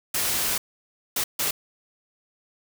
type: noise bursts at uneven times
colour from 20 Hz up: white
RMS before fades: -25 dBFS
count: 3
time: 0.14-0.58 / 1.16-1.24 / 1.39-1.51 s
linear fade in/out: 5 ms
effects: none